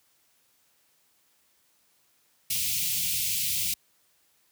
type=band-stop noise; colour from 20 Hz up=white; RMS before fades=-28 dBFS; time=2.5-3.74 s; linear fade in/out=5 ms; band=190 to 2300 Hz; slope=48 dB/octave; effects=white hiss -67 dBFS RMS until 4.51 s + high-pass 60 Hz 12 dB/octave